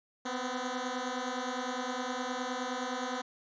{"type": "beating tone pair", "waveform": "10% pulse", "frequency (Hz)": [247.5, 257.2], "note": ["B3", "C4"], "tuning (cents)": [4, -30], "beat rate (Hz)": 9.7, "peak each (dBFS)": -28, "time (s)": [0.25, 3.22], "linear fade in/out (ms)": 10, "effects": ["resampled to 16000 Hz"]}